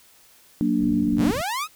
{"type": "chord", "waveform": "sine", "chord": "Gb augmented", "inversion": "none", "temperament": "equal", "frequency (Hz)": [185, 233.1, 293.7], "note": ["Gb3", "Bb3", "D4"], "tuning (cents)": [0, 0, 0], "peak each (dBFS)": [-26, -22, -22], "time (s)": [0.61, 1.31], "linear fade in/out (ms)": 0}
{"type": "low-pass noise", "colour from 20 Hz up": "white", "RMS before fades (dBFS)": -34, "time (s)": [0.78, 1.42], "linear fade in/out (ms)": 10, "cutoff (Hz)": 260, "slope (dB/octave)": 24}
{"type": "linear sweep", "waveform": "sawtooth", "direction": "up", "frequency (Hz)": [34.27, 1318.5], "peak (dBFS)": -21, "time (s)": [1.16, 1.68], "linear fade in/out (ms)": 50}
{"effects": ["white hiss -54 dBFS RMS until 1.75 s"]}